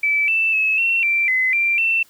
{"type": "tone with pitch steps", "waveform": "sine", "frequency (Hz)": [2310, 2655, 2586, 2715, 2351, 2036, 2364, 2684], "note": ["D7", "E7", "E7", "F7", "D7", "C7", "D7", "E7"], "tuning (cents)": [-29, 12, -34, -50, 1, -48, 11, 31], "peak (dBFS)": -15, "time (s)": [0.03, 2.03], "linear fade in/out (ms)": 5, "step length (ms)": 250, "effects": ["white hiss -53 dBFS RMS until 2.09 s"]}